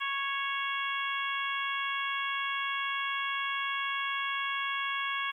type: harmonic tone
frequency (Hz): 553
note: C#5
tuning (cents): -4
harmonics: 2 / 3 / 4 / 5 / 6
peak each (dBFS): -34 / -36 / -37 / -38 / -39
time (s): 0-5.32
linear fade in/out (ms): 20
effects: 11-bit